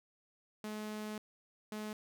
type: tone bursts at uneven times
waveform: sawtooth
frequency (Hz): 213.2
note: G#3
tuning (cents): +46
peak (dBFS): -36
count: 2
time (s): 0.64-1.18 / 1.72-1.93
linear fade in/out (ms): 2
effects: none